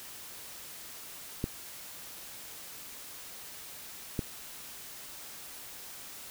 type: clicks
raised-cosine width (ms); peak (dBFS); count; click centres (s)
3; -17; 2; 1.441 / 4.192
effects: white hiss -46 dBFS RMS until 6.3 s